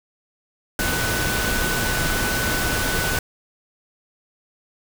sine tone in noise, 1498 Hz, F#6, 21 cents sharp, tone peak -26 dBFS, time 0.79-3.19 s, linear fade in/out 2 ms, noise pink, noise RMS -23 dBFS, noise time 0.79-3.19 s, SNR -6 dB, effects none

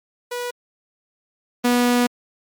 sawtooth tone pair in turn, 487.8 / 243.9 Hz, B4 / B3, -21 / -21 cents, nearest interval octave, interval 1200 cents, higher first, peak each -21 / -11 dBFS, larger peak second, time 0.31-0.51 / 1.64-2.07 s, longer second, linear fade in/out 10 ms, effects MP3 96 kbps

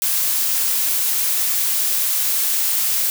blue noise, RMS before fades -19 dBFS, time 0.02-3.1 s, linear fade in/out 0 ms, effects none

